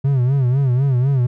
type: tone with vibrato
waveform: triangle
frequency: 131 Hz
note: C3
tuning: 2 cents sharp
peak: -11 dBFS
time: 0.04-1.27 s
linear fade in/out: 10 ms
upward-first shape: sine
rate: 4 Hz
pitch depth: 130 cents each way
effects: none